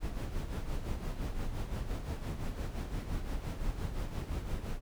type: noise with tremolo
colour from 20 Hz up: brown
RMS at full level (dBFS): -34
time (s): 0-4.81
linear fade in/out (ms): 50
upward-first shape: sine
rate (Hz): 5.8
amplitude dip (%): 55
effects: none